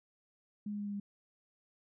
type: tone with pitch steps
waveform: sine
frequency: 207.7 / 206.3 / 204.8 / 203.4 / 202 Hz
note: G#3 / G#3 / G#3 / G#3 / G#3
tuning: 0 / -11 / -24 / -36 / -48 cents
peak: -36 dBFS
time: 0.66-1 s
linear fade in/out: 5 ms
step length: 68 ms
effects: none